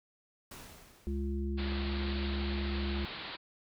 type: noise with exponential decay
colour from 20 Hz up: pink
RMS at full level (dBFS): -46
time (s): 0.51-1.8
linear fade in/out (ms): 5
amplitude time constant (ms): 280
type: harmonic tone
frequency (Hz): 69.3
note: C#2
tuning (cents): 0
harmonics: 1 / 3 / 5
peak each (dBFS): -33 / -38 / -40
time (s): 1.07-3.05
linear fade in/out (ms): 0
type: low-pass noise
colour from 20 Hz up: white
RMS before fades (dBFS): -43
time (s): 1.57-3.37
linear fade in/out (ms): 20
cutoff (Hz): 4500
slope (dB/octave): 96
effects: none